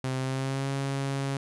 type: tone with pitch glide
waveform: sawtooth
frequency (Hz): 130.81 to 137.23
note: C3 to C#3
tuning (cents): 0 to -17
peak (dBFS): -24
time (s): 0.04-1.37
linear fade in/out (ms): 2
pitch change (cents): +83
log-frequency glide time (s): 0.18-0.7
effects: resampled to 24000 Hz